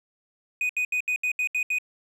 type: tone bursts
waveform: triangle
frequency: 2489 Hz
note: D#7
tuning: in tune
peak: -21 dBFS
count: 8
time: 0.61-1.785 s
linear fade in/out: 2 ms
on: 83 ms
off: 73 ms
effects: none